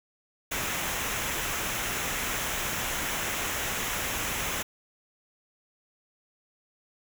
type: noise with comb filter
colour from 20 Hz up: pink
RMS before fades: -31 dBFS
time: 0.51-4.63 s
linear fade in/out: 10 ms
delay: 0.22 ms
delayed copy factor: -0.55
effects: none